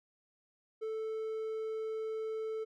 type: tone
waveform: triangle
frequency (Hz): 440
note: A4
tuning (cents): 0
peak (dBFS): -33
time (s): 0.81-2.65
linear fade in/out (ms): 20
effects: none